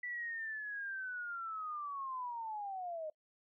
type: linear sweep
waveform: sine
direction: down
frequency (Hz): 1975.5 to 607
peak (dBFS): -39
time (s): 0.03-3.1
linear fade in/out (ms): 5
effects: noise-tail reverb RT60 0.1 s tail -22 dB re dry